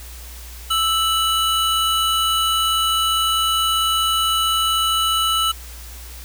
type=tone pair together; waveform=square; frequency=1318.5 / 2960 Hz; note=E6 / F#7; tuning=0 / 0 cents; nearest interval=octave + major second; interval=1400 cents; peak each=-20 dBFS; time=0.7-5.52 s; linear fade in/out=10 ms; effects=added 60 Hz sine -35 dBFS peak until 6.24 s + white hiss -40 dBFS RMS until 6.24 s